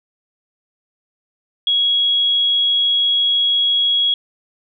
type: tone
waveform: sine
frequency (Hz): 3322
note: G#7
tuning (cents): 0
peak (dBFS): -13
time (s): 1.67-4.14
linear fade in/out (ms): 2
effects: none